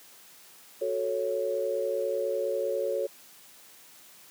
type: chord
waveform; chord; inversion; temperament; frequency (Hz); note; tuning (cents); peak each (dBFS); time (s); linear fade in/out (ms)
sine; F# minor; none; equal; 370 / 440 / 554.4; F#4 / A4 / C#5; 0 / 0 / 0; -34 / -31 / -29; 0.81-3.07; 10
effects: white hiss -53 dBFS RMS until 4.3 s + high-pass 150 Hz 12 dB/octave